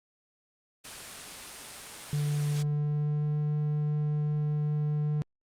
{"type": "noise", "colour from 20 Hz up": "white", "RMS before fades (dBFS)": -40, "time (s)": [0.84, 2.63], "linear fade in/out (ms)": 10}
{"type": "tone with pitch glide", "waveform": "triangle", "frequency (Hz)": [147, 149.57], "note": ["D3", "D3"], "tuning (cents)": [2, 32], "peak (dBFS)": -24, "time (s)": [2.13, 5.22], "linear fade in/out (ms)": 0, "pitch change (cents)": 30, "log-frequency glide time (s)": [2.45, 3.37]}
{"effects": ["low-pass 9000 Hz 12 dB/octave", "Opus 32 kbps"]}